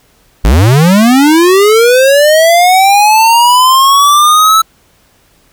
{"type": "linear sweep", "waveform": "square", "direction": "up", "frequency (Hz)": [43.95, 1318.5], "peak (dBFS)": -4, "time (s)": [0.44, 4.62], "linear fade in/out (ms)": 10, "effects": ["pink hiss -49 dBFS RMS until 5.52 s"]}